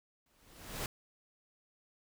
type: noise with exponential growth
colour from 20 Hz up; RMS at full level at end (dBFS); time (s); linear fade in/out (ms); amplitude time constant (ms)
pink; -36; 0.26-0.86; 2; 130
effects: none